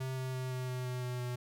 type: tone with pitch steps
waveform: square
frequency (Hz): 130.81 / 129.76 / 128.71 / 127.67 / 126.65 / 125.63 / 124.61 / 123.61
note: C3 / C3 / C3 / C3 / B2 / B2 / B2 / B2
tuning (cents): 0 / -14 / -28 / -42 / +44 / +30 / +16 / +2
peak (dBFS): -36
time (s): 0-1.36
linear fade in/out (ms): 10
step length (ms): 170
effects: none